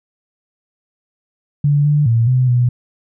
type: tone with pitch steps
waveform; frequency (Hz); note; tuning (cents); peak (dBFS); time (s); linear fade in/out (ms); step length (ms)
sine; 144.8 / 147.7 / 115.4 / 127.6 / 122.7; D3 / D3 / A#2 / C3 / B2; -24 / +10 / -17 / -43 / -11; -10; 1.64-2.69; 5; 210
effects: none